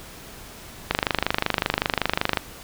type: click train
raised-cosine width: 0.3 ms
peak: -3 dBFS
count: 38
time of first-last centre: 0.91-2.372 s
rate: 25.3 Hz
effects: pink hiss -42 dBFS RMS until 2.63 s